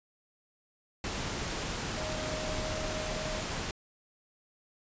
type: tone in noise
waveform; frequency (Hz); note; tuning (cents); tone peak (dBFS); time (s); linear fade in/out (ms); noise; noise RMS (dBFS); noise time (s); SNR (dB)
sine; 622.3; D#5; 0; -38; 1.97-3.41; 2; pink; -35; 1.04-3.71; -6
effects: resampled to 16000 Hz